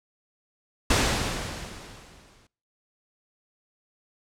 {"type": "noise with exponential decay", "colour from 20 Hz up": "pink", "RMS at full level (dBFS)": -19, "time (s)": [0.9, 2.47], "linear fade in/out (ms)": 5, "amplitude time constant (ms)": 340, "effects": ["noise-tail reverb RT60 0.5 s tail -26 dB re dry", "low-pass 8000 Hz 12 dB/octave"]}